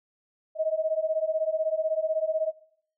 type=beating tone pair; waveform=sine; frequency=624 / 640 Hz; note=D#5 / D#5; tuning=+5 / +49 cents; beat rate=16 Hz; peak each=-27 dBFS; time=0.55-2.53 s; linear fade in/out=50 ms; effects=noise-tail reverb RT60 0.7 s tail -20 dB re dry